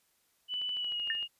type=tone with pitch glide; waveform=sine; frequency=2982 to 2851 Hz; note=F#7 to F7; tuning=+13 to +35 cents; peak=-32 dBFS; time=0.48-1.28 s; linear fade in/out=50 ms; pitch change=-78 cents; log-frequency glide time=0.74-1.06 s
type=click train; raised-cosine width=0.3 ms; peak=-35 dBFS; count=10; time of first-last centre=0.54-1.227 s; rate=13.1 Hz
type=tone with exponential decay; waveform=sine; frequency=1798 Hz; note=A6; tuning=37 cents sharp; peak=-27 dBFS; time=1.1-1.22 s; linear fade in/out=1 ms; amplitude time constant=24 ms
effects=white hiss -72 dBFS RMS until 1.39 s + resampled to 32000 Hz